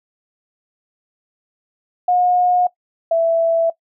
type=tone pair in turn; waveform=sine; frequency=720 / 662.5 Hz; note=F#5 / E5; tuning=-47 / +9 cents; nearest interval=minor second; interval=144 cents; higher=first; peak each=-12 dBFS; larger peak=neither; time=2.08-2.67 / 3.11-3.7 s; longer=neither; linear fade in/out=5 ms; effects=noise-tail reverb RT60 0.1 s tail -19 dB re dry